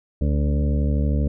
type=harmonic tone with a mistuned harmonic; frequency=72.5 Hz; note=D2; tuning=22 cents flat; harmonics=1 / 2 / 3 / 4 / 6 / 7 / 8; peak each=-19 / -25 / -27 / -31 / -36 / -36 / -37 dBFS; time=0.21-1.28 s; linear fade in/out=5 ms; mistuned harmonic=1; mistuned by=-29 cents; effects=none